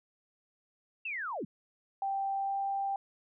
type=linear sweep; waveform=sine; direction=down; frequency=2748 to 146.83 Hz; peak=-34 dBFS; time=1.05-1.45 s; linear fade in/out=5 ms
type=tone with pitch glide; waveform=sine; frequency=784 to 788.5 Hz; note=G5 to G5; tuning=0 to +10 cents; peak=-30 dBFS; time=2.02-2.96 s; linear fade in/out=2 ms; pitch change=+10 cents; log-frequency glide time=2.33-2.6 s
effects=none